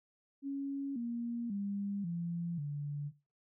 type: tone with pitch steps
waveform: sine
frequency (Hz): 277.2 / 235.8 / 200.6 / 170.64 / 145.15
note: C#4 / A#3 / G3 / F3 / D3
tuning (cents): 0 / +20 / +40 / -40 / -20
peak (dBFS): -35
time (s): 0.42-3.12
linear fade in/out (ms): 50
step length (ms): 540
effects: noise-tail reverb RT60 0.3 s tail -18 dB re dry

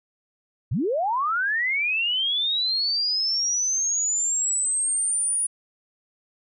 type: linear sweep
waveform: sine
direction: up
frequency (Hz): 83.8 to 9750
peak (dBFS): -21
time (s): 0.71-5.47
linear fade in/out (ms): 10
effects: none

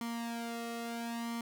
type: tone with flanger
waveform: sawtooth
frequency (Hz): 233.1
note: A#3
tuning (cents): 0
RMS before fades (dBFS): -39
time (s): 0.01-1.41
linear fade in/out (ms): 2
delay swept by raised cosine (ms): 0.94 to 1.55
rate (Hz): 0.73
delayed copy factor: +0.8
effects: none

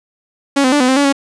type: tone with pitch steps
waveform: sawtooth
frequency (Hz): 278.9 / 256.7 / 292.1 / 252.9 / 262.3 / 284.6 / 277.1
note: C#4 / C4 / D4 / B3 / C4 / C#4 / C#4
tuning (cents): +11 / -33 / -9 / +41 / +4 / +46 / -1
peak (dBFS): -6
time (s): 0.56-1.127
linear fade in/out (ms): 10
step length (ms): 81
effects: resampled to 22050 Hz + 7-bit

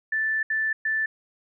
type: tone bursts at uneven times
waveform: sine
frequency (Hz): 1760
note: A6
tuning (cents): 0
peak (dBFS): -22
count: 3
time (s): 0.12-0.43 / 0.5-0.73 / 0.85-1.06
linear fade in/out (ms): 5
effects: none

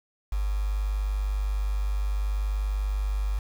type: tone with quantisation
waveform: sine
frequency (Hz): 50.3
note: G1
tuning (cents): +45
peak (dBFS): -24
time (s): 0.32-3.39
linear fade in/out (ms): 5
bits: 7
effects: none

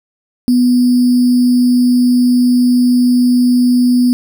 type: tone with sample-and-hold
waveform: sine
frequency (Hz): 246.9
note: B3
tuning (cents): 0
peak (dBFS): -7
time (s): 0.48-4.13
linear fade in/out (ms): 0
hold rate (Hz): 4900
effects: none

